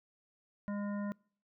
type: harmonic tone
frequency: 204 Hz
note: G#3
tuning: 31 cents flat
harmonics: 1 / 3 / 5 / 7 / 9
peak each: -35 / -45 / -49 / -52 / -54 dBFS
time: 0.68-1.12 s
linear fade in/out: 0 ms
effects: noise-tail reverb RT60 0.5 s tail -26 dB re dry